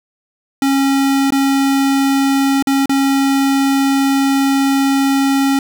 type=tone with dropouts; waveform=square; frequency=273.5 Hz; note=C#4; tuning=23 cents flat; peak=-12 dBFS; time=0.62-5.59 s; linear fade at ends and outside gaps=2 ms; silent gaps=1.305-1.322 / 2.625-2.671 / 2.858-2.894 s; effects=none